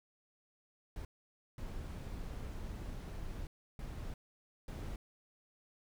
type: noise bursts at uneven times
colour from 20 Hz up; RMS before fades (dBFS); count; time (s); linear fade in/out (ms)
brown; -43; 4; 0.96-1.05 / 1.58-3.47 / 3.79-4.14 / 4.68-4.96; 2
effects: none